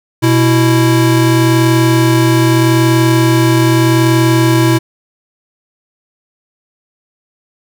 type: tone pair together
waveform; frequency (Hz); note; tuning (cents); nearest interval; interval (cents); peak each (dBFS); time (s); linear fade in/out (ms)
square; 123.47 / 329.6; B2 / E4; 0 / 0; octave + perfect fourth; 1700; -11; 0.22-4.79; 20
effects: none